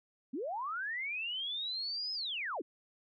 sine linear two-way sweep, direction up then down, 223 to 5150 to 223 Hz, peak -35 dBFS, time 0.33-2.62 s, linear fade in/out 10 ms, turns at 2.13 s, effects none

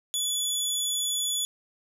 20% pulse tone, 3428 Hz, A7, 46 cents flat, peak -20 dBFS, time 0.14-1.45 s, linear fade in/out 0 ms, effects none

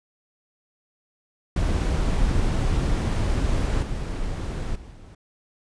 brown noise with level steps, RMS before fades -22 / -28 / -41 / -43 dBFS, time 1.56-5.15 s, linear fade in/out 5 ms, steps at 3.82 / 4.75 / 4.91 s, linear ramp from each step 10 ms, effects resampled to 22050 Hz

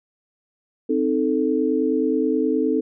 sine chord, A diminished, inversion first, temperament equal, 261.6 / 311.1 / 440 Hz, C4 / Eb4 / A4, 0 / 0 / 0 cents, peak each -22 dBFS, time 0.89-2.81 s, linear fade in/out 10 ms, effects none

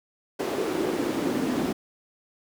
brown noise with high-pass filter sweep, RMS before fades -27 dBFS, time 0.39-1.73 s, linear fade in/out 10 ms, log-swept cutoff 410 to 250 Hz, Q 3.2, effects none

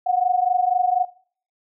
sine tone pair together, 718.9 / 743 Hz, F5 / F#5, +50 / +7 cents, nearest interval minor second, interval 57 cents, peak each -20 dBFS, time 0.06-1.05 s, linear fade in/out 10 ms, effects noise-tail reverb RT60 0.5 s tail -20 dB re dry

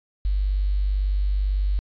sine tone with quantisation, 49 Hz, G1, in tune, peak -19 dBFS, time 0.25-1.79 s, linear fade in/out 0 ms, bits 8, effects resampled to 11025 Hz

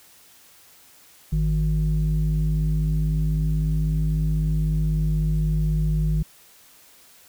sine tone pair together, 51.83 / 155.7 Hz, G#1 / D#3, -3 / +2 cents, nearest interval octave + perfect fifth, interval 1905 cents, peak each -20 dBFS, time 1.32-6.23 s, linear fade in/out 10 ms, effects tanh soft clip ceiling -15 dBFS + white hiss -52 dBFS RMS until 7.28 s

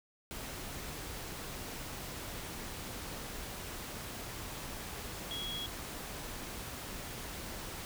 sine tone in noise, 3322 Hz, G#7, in tune, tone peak -38 dBFS, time 5.31-5.66 s, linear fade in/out 0 ms, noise pink, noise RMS -43 dBFS, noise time 0.31-7.85 s, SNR +2 dB, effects none

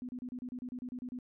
sine tone bursts, 249.6 Hz, B3, 19 cents sharp, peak -38 dBFS, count 12, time 0.02-1.188 s, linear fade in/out 0 ms, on 68 ms, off 32 ms, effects none

